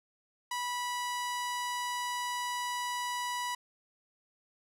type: tone with low-pass filter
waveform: sawtooth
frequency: 980 Hz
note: B5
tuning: 14 cents flat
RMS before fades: -35 dBFS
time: 0.51-3.55 s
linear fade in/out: 5 ms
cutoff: 11000 Hz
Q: 1
effects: none

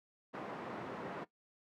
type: band-pass noise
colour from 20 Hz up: pink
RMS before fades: -44 dBFS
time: 0.33-1.25 s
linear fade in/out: 20 ms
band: 210 to 1300 Hz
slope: 12 dB/octave
effects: noise-tail reverb RT60 0.1 s tail -17 dB re dry + high-pass 100 Hz 12 dB/octave

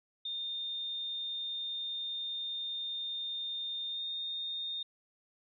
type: tone with pitch glide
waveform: sine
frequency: 3635 to 3665 Hz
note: A#7 to A#7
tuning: -44 to -30 cents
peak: -35 dBFS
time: 0.25-4.83 s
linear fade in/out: 5 ms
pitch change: +14 cents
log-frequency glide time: 3.9-4.02 s
effects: none

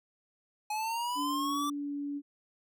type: linear sweep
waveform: square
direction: up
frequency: 840 to 1174.7 Hz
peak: -32 dBFS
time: 0.7-1.7 s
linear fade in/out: 5 ms
type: tone with pitch glide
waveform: sine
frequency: 288.7 to 286.2 Hz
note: D4 to D4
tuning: -30 to -45 cents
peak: -33 dBFS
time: 1.15-2.22 s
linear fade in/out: 50 ms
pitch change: -15 cents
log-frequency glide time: 1.65-1.94 s
effects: none

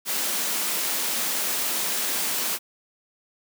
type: high-pass noise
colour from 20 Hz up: white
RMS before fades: -26 dBFS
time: 0.05-2.59 s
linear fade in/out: 50 ms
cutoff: 170 Hz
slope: 96 dB/octave
effects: none

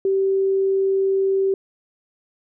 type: tone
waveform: sine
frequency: 387.2 Hz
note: G4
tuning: 21 cents flat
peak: -16 dBFS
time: 0.05-1.54 s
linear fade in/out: 2 ms
effects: none

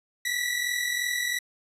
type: tone pair together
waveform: sawtooth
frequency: 1932.6 / 1975.5 Hz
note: B6 / B6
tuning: -38 / 0 cents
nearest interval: unison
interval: 38 cents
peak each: -25 / -26 dBFS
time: 0.25-1.39 s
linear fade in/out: 5 ms
effects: resampled to 32000 Hz

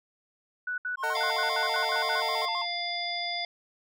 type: tone bursts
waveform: sine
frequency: 1480 Hz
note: F#6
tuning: in tune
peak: -29 dBFS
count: 9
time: 0.67-2.204 s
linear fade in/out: 5 ms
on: 110 ms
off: 68 ms
type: tone with vibrato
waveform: triangle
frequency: 980 Hz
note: B5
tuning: 14 cents flat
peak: -29 dBFS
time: 0.97-2.66 s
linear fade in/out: 50 ms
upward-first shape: square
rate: 7.6 Hz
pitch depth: 150 cents each way
type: chord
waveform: square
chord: D# diminished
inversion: second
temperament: just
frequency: 448 / 622.3 / 746.7 Hz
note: A4 / D#5 / F#5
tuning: +31 / 0 / +16 cents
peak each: -39 / -36 / -38 dBFS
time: 1.03-2.46 s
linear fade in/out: 10 ms
type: harmonic tone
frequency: 698.5 Hz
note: F5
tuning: in tune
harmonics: 1 / 3 / 5 / 7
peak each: -35 / -35 / -35 / -35 dBFS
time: 1.15-3.45 s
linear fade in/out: 2 ms
effects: none

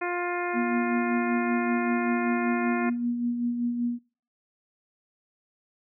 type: harmonic tone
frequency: 352.4 Hz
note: F4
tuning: 16 cents sharp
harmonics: 1 / 2 / 3 / 4 / 5 / 6 / 7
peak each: -30 / -33 / -35 / -36 / -37 / -38 / -38 dBFS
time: 0.01-2.9 s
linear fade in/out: 10 ms
type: tone with tremolo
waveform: sine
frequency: 239.8 Hz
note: A#3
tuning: 49 cents sharp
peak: -23 dBFS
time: 0.53-3.99 s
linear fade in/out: 50 ms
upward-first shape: sine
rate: 5.2 Hz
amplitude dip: 45%
effects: noise-tail reverb RT60 0.4 s tail -20 dB re dry

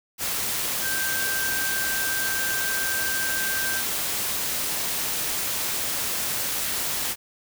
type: tone in noise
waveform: sine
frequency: 1568 Hz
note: G6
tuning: in tune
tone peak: -27 dBFS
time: 0.81-3.83 s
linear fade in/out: 50 ms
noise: white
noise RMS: -27 dBFS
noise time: 0.18-7.16 s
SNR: -3 dB
effects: none

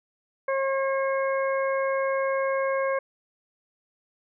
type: harmonic tone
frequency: 540 Hz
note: C#5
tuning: 45 cents flat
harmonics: 1 / 2 / 3 / 4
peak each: -24 / -30 / -34 / -36 dBFS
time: 0.48-2.99 s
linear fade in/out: 5 ms
effects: none

